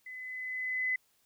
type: tone with level ramp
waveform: sine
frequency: 2019 Hz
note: B6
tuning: 38 cents sharp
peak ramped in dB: -42 to -27 dBFS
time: 0.06-0.96 s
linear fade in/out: 5 ms
effects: white hiss -71 dBFS RMS until 1.25 s